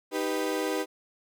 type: chord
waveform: 35% pulse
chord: Eb augmented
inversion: none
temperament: equal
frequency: 311.1 / 392 / 493.9 Hz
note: Eb4 / G4 / B4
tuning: 0 / 0 / 0 cents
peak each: -30 dBFS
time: 0.11-0.86 s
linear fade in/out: 50 ms
effects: none